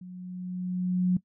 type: tone with level ramp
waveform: sine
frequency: 181.6 Hz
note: F#3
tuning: 32 cents flat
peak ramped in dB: -40 to -19 dBFS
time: 0.01-1.17 s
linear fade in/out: 5 ms
effects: noise-tail reverb RT60 0.1 s tail -19 dB re dry